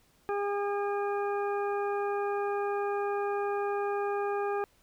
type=harmonic tone; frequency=405.6 Hz; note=G#4; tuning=41 cents flat; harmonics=1 / 2 / 3 / 4 / 6; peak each=-30 / -34 / -38 / -42 / -48 dBFS; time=0.29-4.64 s; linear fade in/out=0 ms; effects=pink hiss -66 dBFS RMS until 4.82 s